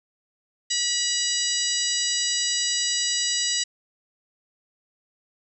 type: harmonic tone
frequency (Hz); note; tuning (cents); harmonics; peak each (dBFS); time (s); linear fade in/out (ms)
970; B5; -31; 2 / 3 / 4 / 5 / 6 / 7 / 8; -33 / -30 / -29 / -28 / -31 / -34 / -28; 0.7-3.64; 10
effects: none